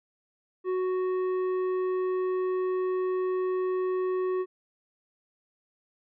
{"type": "tone with tanh clipping", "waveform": "triangle", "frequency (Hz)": 370, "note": "F#4", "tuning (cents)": 0, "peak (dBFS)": -27, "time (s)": [0.64, 4.46], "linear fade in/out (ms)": 50, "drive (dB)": 13, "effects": []}